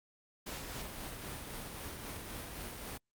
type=noise with tremolo; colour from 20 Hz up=pink; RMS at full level=-42 dBFS; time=0.46-2.98 s; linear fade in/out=10 ms; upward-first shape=triangle; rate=3.8 Hz; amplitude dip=35%; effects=Opus 48 kbps